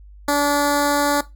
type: tone with notch filter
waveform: 10% pulse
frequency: 288.5 Hz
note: D4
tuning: 31 cents flat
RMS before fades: -18 dBFS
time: 0.28-1.21 s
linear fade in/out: 5 ms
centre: 2600 Hz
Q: 1.2
effects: noise-tail reverb RT60 0.2 s tail -17 dB re dry + added 50 Hz sine -40 dBFS peak until 1.35 s